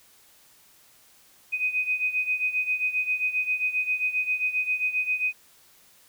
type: beating tone pair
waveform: sine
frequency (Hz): 2500 / 2507.5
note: D#7 / D#7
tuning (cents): +8 / +13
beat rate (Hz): 7.5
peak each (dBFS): -25 / -29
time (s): 1.52-5.33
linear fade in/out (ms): 20
effects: white hiss -57 dBFS RMS until 6.08 s